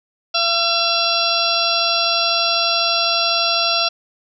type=harmonic tone with a mistuned harmonic; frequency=678 Hz; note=E5; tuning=49 cents sharp; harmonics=1 / 2 / 4 / 5 / 6 / 7 / 8; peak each=-23 / -23 / -23 / -23 / -23 / -23 / -23 dBFS; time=0.34-3.89 s; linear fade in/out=10 ms; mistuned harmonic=8; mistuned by=+37 cents; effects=none